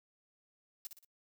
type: noise with echo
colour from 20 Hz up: blue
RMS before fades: -42 dBFS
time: 0.85-0.87 s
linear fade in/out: 0 ms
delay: 59 ms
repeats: 3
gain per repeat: -7 dB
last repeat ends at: 1.047 s
effects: noise-tail reverb RT60 0.1 s tail -25 dB re dry